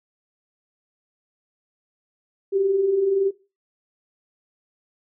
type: tone pair together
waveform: sine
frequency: 370.2 / 391.6 Hz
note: F#4 / G4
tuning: +1 / -2 cents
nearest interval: minor second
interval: 97 cents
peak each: -27 / -18 dBFS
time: 2.52-3.31 s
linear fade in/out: 20 ms
effects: noise-tail reverb RT60 0.3 s tail -18 dB re dry